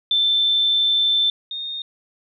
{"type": "tone pair in turn", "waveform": "sine", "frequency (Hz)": [3544, 3679], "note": ["A7", "A#7"], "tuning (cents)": [12, -24], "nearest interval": "minor second", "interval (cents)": 64, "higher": "second", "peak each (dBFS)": [-15, -26], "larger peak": "first", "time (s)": [[0.11, 1.3], [1.51, 1.82]], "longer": "first", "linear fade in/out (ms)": 2, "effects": []}